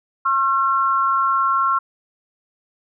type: tone pair together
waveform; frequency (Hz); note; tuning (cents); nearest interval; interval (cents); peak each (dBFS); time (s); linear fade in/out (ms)
sine; 1079.6 / 1361; C#6 / F6; -46 / -45; major third; 401; -18; 0.25-1.79; 10
effects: none